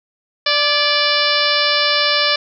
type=harmonic tone with a mistuned harmonic; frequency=587.3 Hz; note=D5; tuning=in tune; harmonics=1 / 2 / 3 / 4 / 5 / 6 / 7 / 8 / 9; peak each=-22 / -22 / -22 / -22 / -22 / -22 / -22 / -22 / -22 dBFS; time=0.46-2.36 s; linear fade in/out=5 ms; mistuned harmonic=3; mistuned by=-36 cents; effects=none